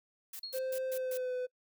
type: noise bursts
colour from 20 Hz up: blue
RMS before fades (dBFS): -44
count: 5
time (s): 0.33-1.175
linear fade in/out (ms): 5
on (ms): 65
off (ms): 130
type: tone with exponential decay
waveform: sine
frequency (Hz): 4302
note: C8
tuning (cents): +47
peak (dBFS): -36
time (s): 0.43-0.75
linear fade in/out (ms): 5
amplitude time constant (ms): 68
type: tone with pitch glide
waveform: triangle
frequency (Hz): 521 to 502.4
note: C5 to B4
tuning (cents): -7 to +30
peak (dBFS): -31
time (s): 0.53-1.47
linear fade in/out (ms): 20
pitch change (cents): -63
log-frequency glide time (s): 0.88-1.35
effects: noise-tail reverb RT60 0.1 s tail -26 dB re dry